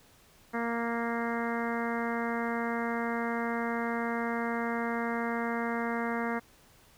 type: harmonic tone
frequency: 233.1 Hz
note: A#3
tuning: in tune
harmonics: 1 / 2 / 3 / 4 / 5 / 6 / 7 / 8 / 9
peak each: -33 / -36 / -38 / -39 / -40 / -41 / -41 / -42 / -43 dBFS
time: 0.53-6.4 s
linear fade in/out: 20 ms
effects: pink hiss -60 dBFS RMS until 6.97 s